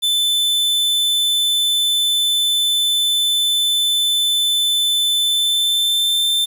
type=tone with pitch glide; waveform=45% pulse; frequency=3520 to 3563 Hz; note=A7 to A7; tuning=0 to +21 cents; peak=-14 dBFS; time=0.02-6.46 s; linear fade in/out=20 ms; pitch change=+21 cents; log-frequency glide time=5.2-6.29 s; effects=8-bit